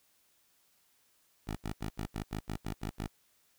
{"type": "tone bursts", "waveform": "10% pulse", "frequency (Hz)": 53, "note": "G#1", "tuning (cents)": 36, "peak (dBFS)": -27, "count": 10, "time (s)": [1.47, 3.077], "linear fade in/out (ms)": 10, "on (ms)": 95, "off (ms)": 73, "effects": ["white hiss -70 dBFS RMS until 3.58 s"]}